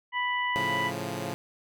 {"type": "harmonic tone", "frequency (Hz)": 987.8, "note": "B5", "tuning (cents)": 0, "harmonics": [1, 2, 3], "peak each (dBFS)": [-29, -29, -37], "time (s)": [0.12, 0.92], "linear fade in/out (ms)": 50}
{"type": "chord", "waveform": "10% pulse", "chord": "A augmented", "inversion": "none", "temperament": "equal", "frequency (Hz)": [110, 138.59, 174.61], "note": ["A2", "C#3", "E#3"], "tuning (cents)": [0, 0, 0], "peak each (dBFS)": -28, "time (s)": [0.56, 1.34], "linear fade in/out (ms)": 0}
{"effects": []}